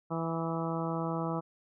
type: harmonic tone with a mistuned harmonic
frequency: 164.81 Hz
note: E3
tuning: in tune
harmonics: 1 / 2 / 3 / 4 / 5 / 6 / 7 / 8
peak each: -34 / -37 / -39 / -40 / -41 / -42 / -42 / -43 dBFS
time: 0.1-1.41 s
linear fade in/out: 20 ms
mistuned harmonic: 8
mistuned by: -22 cents
effects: none

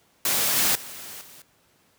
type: noise with level steps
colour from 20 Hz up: white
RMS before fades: -23 / -21 / -39 / -47 dBFS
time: 0.25-1.42 s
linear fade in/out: 2 ms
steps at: 0.56 / 0.75 / 1.21 s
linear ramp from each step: 5 ms
effects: pink hiss -62 dBFS RMS until 1.98 s + high-pass 100 Hz 12 dB/octave

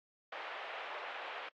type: band-pass noise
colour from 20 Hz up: pink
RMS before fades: -45 dBFS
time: 0.32-1.49 s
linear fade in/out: 5 ms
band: 580 to 2900 Hz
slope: 24 dB/octave
effects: AAC 32 kbps

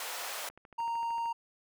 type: high-pass noise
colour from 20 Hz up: pink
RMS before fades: -39 dBFS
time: 0-0.49 s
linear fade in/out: 2 ms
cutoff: 570 Hz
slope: 24 dB/octave
type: click train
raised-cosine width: 0.5 ms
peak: -37 dBFS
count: 11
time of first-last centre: 0.5-1.258 s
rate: 13.2 Hz
type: tone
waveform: triangle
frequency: 928 Hz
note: A#5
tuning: 8 cents flat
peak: -29 dBFS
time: 0.78-1.33 s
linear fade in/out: 10 ms
effects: none

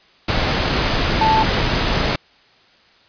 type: tone in noise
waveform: sine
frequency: 880 Hz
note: A5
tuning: in tune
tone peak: -13 dBFS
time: 1.21-1.43 s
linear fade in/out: 5 ms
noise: pink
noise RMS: -18 dBFS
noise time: 0.28-2.16 s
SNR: +2 dB
effects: white hiss -52 dBFS RMS until 3.08 s + resampled to 11025 Hz

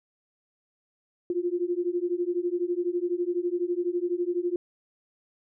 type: beating tone pair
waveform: sine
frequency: 346.1 / 358.1 Hz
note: F4 / F4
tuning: -16 / +43 cents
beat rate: 12 Hz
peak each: -28 dBFS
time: 1.3-4.56 s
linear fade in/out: 2 ms
effects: none

